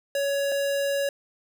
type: tone pair in turn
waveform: square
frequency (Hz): 560 / 560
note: C#5 / C#5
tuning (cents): +18 / +18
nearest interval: unison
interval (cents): 0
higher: neither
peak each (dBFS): -24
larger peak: neither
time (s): 0.15-0.52 / 0.52-1.09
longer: second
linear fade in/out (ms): 2
effects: none